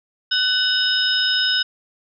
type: tone cluster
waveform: sine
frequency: 1501 / 2964 / 3710 / 5120 Hz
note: F#6 / F#7 / A#7 / D#8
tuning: +24 / +2 / -9 / +49 cents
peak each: -22 dBFS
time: 0.31-1.63 s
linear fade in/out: 10 ms
effects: none